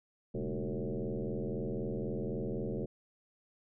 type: tone with frequency modulation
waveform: sine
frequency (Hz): 116.54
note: A#2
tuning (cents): 0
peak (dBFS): -33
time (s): 0.34-2.86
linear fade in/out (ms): 10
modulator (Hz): 83.9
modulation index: 4.9
effects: none